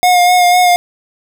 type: tone with vibrato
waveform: square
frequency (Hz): 717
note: F5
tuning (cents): +45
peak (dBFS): -7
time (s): 0.03-0.76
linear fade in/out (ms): 0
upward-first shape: sine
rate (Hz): 4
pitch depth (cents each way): 24
effects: none